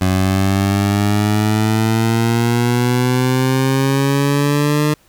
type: exponential sweep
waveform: 20% pulse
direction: up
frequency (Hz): 92.5 to 151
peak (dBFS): -8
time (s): 0.01-4.94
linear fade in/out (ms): 5
effects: pink hiss -53 dBFS RMS until 5.08 s